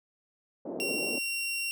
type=band-pass noise; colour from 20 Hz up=pink; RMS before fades=-36 dBFS; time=0.65-1.19 s; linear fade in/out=10 ms; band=250 to 570 Hz; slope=24 dB/octave
type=tone; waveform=sawtooth; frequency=2747 Hz; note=F7; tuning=29 cents flat; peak=-27 dBFS; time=0.8-1.71 s; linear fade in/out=0 ms
effects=none